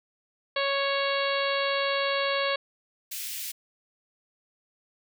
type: harmonic tone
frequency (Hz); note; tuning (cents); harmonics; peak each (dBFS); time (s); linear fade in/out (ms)
554.4; C#5; 0; 1 / 2 / 3 / 4 / 5 / 6 / 7 / 8; -28 / -31 / -33 / -34 / -35 / -36 / -36 / -37; 0.56-2.56; 5
type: high-pass noise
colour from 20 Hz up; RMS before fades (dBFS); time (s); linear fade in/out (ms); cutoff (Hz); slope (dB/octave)
white; -35; 3.11-3.52; 10; 2100; 24
effects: none